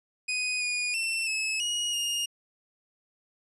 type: tone with pitch steps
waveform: sawtooth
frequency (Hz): 2491 / 2453 / 2689 / 2592 / 2890 / 2845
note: D#7 / D#7 / E7 / E7 / F#7 / F7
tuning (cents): +1 / -25 / +34 / -30 / -41 / +31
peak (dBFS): -24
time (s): 0.28-2.26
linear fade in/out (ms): 10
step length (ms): 330
effects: resampled to 24000 Hz